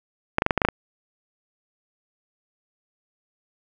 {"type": "clicks", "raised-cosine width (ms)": 0.5, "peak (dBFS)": -3, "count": 8, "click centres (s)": [0.384, 0.421, 0.464, 0.508, 0.577, 0.618, 0.65, 0.687], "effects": []}